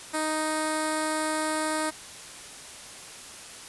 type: tone with notch filter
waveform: 5% pulse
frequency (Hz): 311.1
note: D#4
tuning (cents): 0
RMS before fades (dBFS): -28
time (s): 0.13-1.91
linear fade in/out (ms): 20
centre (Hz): 2900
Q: 0.59
effects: white hiss -43 dBFS RMS until 3.68 s + resampled to 24000 Hz